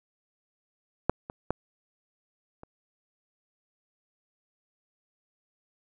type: clicks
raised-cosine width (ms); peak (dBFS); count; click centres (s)
1; -7 / -23 / -12 / -30; 4; 1.096 / 1.299 / 1.506 / 2.634
effects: none